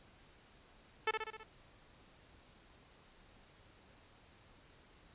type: tone with echo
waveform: 10% pulse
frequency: 438.1 Hz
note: A4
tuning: 7 cents flat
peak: -22 dBFS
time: 1.07-1.11 s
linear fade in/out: 5 ms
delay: 65 ms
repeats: 5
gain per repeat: -4 dB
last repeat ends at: 1.435 s
effects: pink hiss -63 dBFS RMS until 5.14 s + resampled to 8000 Hz